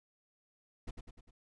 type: noise with echo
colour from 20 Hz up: brown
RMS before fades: -39 dBFS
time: 0.87-0.91 s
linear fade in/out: 10 ms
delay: 100 ms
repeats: 4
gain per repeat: -5 dB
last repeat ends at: 1.31 s
effects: resampled to 24000 Hz